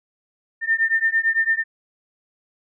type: beating tone pair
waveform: sine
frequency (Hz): 1801 / 1809.9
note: A6 / A6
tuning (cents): +40 / +48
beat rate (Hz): 8.9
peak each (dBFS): -20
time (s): 0.61-1.64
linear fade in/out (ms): 50
effects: none